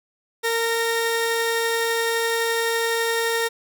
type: tone pair together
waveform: sawtooth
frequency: 459.3 / 1849 Hz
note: A#4 / A#6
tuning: -26 / -15 cents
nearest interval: 2 octaves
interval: 2411 cents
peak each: -18 / -22 dBFS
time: 0.43-3.49 s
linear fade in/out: 20 ms
effects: none